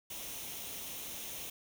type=noise with comb filter; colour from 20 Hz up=white; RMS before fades=-43 dBFS; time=0.1-1.5 s; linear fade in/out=5 ms; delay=0.32 ms; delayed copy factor=+0.5; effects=none